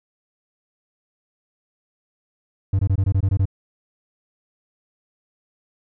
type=tone bursts; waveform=triangle; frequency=96.5 Hz; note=G2; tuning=27 cents flat; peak=-13 dBFS; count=9; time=2.73-3.455 s; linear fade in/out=5 ms; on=61 ms; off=22 ms; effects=none